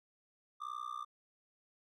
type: tone with amplitude modulation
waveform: triangle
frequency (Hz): 1192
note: D6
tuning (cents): +25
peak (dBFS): -34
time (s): 0.6-1.05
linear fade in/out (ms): 20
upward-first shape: sine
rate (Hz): 61.6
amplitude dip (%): 100
effects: none